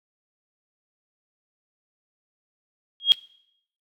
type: tone with exponential growth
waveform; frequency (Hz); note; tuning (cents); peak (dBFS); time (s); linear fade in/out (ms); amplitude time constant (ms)
sine; 3264; G#7; -31; -7; 3-3.12; 0; 24
effects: noise-tail reverb RT60 0.7 s tail -23 dB re dry + AAC 64 kbps